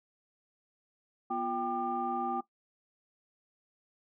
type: tone cluster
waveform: sine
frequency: 242.2 / 350.8 / 787 / 1199 Hz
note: B3 / F4 / G5 / D6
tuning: -34 / +8 / +7 / +36 cents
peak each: -38 / -38 / -32 / -37 dBFS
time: 1.3-2.41 s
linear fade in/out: 10 ms
effects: noise-tail reverb RT60 0.1 s tail -17 dB re dry + tanh soft clip ceiling -20 dBFS